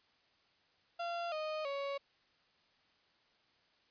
35% pulse tone with pitch steps, 687 / 619.2 / 558 Hz, F5 / D#5 / C#5, -29 / -9 / +11 cents, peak -35 dBFS, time 0.99-1.98 s, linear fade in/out 10 ms, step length 330 ms, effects white hiss -71 dBFS RMS until 3.9 s + resampled to 11025 Hz

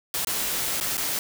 white noise with dropouts, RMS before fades -27 dBFS, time 0.14-1.19 s, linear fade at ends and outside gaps 1 ms, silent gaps 0.248-0.271 / 0.801-0.81 / 0.97-0.978 s, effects none

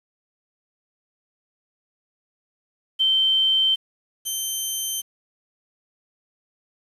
sine / 10% pulse tone pair in turn, 3110 / 3110 Hz, G7 / G7, -14 / -14 cents, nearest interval unison, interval 0 cents, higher neither, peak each -16 dBFS, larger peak neither, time 2.99-3.76 / 4.25-5.02 s, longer neither, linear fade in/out 20 ms, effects resampled to 32000 Hz + 8-bit

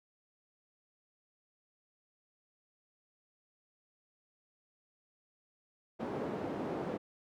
white band-pass noise, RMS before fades -38 dBFS, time 5.99-6.98 s, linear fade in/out 20 ms, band 170 to 480 Hz, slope 12 dB/octave, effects none

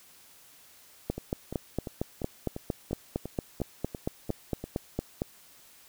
two click trains, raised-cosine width 2 ms, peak -15 / -22 dBFS, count 19 / 11, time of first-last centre 1.1-5.219 / 1.18-4.64 s, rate 4.37 / 2.89 Hz, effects white hiss -56 dBFS RMS until 5.88 s

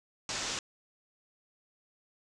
white low-pass noise, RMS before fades -36 dBFS, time 0.29-0.59 s, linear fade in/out 2 ms, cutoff 7400 Hz, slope 48 dB/octave, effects none

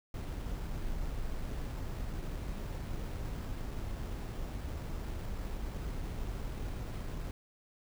brown noise with sample-and-hold, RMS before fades -38 dBFS, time 0.14-7.31 s, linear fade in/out 2 ms, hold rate 6300 Hz, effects none

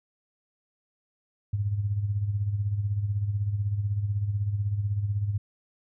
sine tone with tremolo, 102.2 Hz, G#2, 27 cents flat, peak -22 dBFS, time 1.53-5.38 s, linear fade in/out 5 ms, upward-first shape sine, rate 16 Hz, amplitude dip 60%, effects none

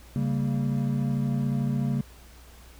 triangle chord, G diminished, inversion second, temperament equal with one note detuned, 138.59 / 196 / 229.7 Hz, Db3 / G3 / Bb3, 0 / 0 / -25 cents, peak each -24 / -29 / -27 dBFS, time 0.16-2.01 s, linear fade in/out 0 ms, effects added 60 Hz sine -48 dBFS peak until 2.79 s + pink hiss -53 dBFS RMS until 2.79 s

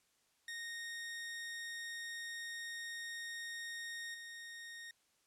sawtooth tone with level steps, 1856 Hz, A#6, 8 cents flat, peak -39 / -44 dBFS, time 0.48-4.91 s, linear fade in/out 2 ms, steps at 4.14 s, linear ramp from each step 5 ms, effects white hiss -75 dBFS RMS until 5.26 s + low-pass 10000 Hz 12 dB/octave

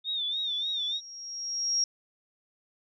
sine tone with vibrato, 3618 Hz, A7, 48 cents sharp, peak -28 dBFS, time 0.04-1.01 s, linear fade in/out 50 ms, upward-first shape sine, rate 3.4 Hz, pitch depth 84 cents each way
sine tone with exponential growth, 5600 Hz, F8, 4 cents sharp, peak -22 dBFS, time 0.32-1.84 s, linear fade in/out 2 ms, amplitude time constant 330 ms
effects none

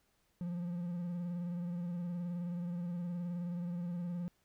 triangle tone with vibrato, 174.61 Hz, F3, in tune, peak -34 dBFS, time 0.41-4.28 s, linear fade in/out 0 ms, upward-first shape sine, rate 19 Hz, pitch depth 40 cents each way, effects pink hiss -75 dBFS RMS until 4.44 s

